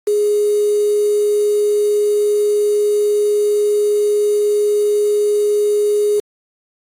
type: tone with quantisation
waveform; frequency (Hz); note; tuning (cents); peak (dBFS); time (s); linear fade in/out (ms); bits
sine; 415.3; G#4; 0; -12; 0.07-6.2; 5; 5
effects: AAC 48 kbps